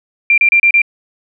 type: tone bursts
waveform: sine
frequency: 2373 Hz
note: D7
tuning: 17 cents sharp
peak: -6 dBFS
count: 5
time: 0.3-0.818 s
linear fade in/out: 2 ms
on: 78 ms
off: 32 ms
effects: none